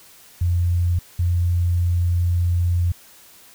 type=tone bursts at uneven times; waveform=sine; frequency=87.31 Hz; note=F2; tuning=in tune; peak=-16 dBFS; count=2; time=0.41-0.99 / 1.19-2.92 s; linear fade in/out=5 ms; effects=white hiss -48 dBFS RMS until 3.54 s